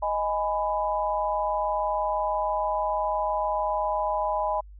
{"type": "chord", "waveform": "sine", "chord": "G# minor", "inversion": "second", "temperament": "just", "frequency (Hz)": [623, 830.6, 996.7], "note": ["D#5", "G#5", "B5"], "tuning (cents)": [2, 0, 16], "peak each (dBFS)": -28, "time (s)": [0.02, 4.61], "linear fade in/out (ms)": 10, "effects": ["added 50 Hz sine -43 dBFS peak until 4.79 s"]}